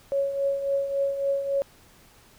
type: tone with tremolo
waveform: sine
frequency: 554.4 Hz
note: C#5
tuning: in tune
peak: -20 dBFS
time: 0.12-1.62 s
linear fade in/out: 0 ms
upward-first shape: triangle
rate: 3.6 Hz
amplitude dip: 65%
effects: pink hiss -55 dBFS RMS until 2.38 s